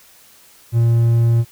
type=tone; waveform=triangle; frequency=116.54 Hz; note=A#2; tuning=in tune; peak=-9 dBFS; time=0.72-1.45 s; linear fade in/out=50 ms; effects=white hiss -48 dBFS RMS until 1.51 s